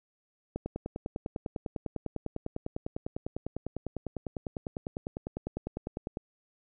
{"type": "click train", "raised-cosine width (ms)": 2, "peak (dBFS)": -21, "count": 57, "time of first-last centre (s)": [0.56, 6.171], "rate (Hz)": 9.98, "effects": []}